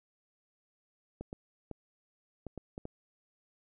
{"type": "clicks", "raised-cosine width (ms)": 2, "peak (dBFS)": -27, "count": 7, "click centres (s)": [1.21, 1.329, 1.713, 2.467, 2.577, 2.779, 2.854], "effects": []}